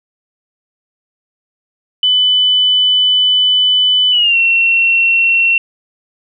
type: tone with pitch glide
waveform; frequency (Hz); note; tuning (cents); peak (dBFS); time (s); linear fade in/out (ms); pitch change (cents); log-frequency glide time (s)
sine; 3000 to 2719; F#7 to F7; +23 to -47; -8; 2.03-5.58; 2; -170; 4.11-4.37
effects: none